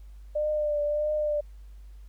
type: tone with vibrato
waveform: sine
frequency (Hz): 597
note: D5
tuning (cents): +28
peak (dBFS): -24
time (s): 0.35-1.41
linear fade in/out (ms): 10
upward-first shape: triangle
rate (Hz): 1.6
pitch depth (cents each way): 34
effects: added 50 Hz sine -43 dBFS peak until 2.08 s + pink hiss -67 dBFS RMS until 2.08 s